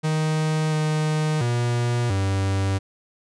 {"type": "tone with pitch steps", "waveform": "45% pulse", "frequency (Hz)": [156, 154.4, 120.2, 97.2], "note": ["D#3", "D#3", "B2", "G2"], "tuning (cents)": [5, -13, -46, -14], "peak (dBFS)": -20, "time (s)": [0.03, 2.79], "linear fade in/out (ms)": 20, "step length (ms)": 690, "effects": ["resampled to 22050 Hz"]}